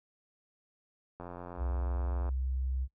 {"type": "click train", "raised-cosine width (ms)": 1, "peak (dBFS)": -29, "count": 97, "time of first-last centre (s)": [1.2, 2.29], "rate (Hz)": 88.1}
{"type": "tone with pitch glide", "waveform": "sine", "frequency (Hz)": [64.4, 64.85], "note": ["C2", "C2"], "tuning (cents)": [-27, -15], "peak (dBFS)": -30, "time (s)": [1.57, 2.88], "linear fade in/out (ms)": 50, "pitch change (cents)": 12, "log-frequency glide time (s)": [1.86, 2.16]}
{"effects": ["noise-tail reverb RT60 0.1 s tail -20 dB re dry"]}